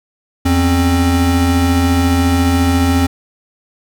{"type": "tone pair together", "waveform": "square", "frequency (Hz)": [84.3, 267.2], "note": ["E2", "C4"], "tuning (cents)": [39, 36], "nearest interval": "octave + minor sixth", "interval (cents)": 1997, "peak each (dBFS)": -14, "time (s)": [0.45, 3.07], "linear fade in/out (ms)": 10, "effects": []}